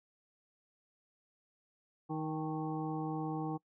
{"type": "harmonic tone with a mistuned harmonic", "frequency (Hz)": 156.9, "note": "D#3", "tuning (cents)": 15, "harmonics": [1, 2, 3, 5, 6, 7], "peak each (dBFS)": [-39, -38, -45, -42, -49, -49], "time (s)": [2.09, 3.58], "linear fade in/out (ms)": 20, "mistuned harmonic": 6, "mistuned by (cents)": -100, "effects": ["noise-tail reverb RT60 0.1 s tail -24 dB re dry"]}